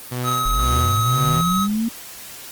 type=tone with tremolo; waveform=sawtooth; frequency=124.3 Hz; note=B2; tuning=12 cents sharp; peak=-18 dBFS; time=0.11-1.42 s; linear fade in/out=10 ms; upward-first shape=sine; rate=1.9 Hz; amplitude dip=70%
type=tone; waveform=square; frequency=1274 Hz; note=D#6; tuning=41 cents sharp; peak=-20 dBFS; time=0.23-1.68 s; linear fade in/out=50 ms
type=linear sweep; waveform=sine; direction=up; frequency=31.19 to 234.6 Hz; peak=-18 dBFS; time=0.45-1.89 s; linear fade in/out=10 ms
effects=white hiss -37 dBFS RMS until 2.51 s + Opus 24 kbps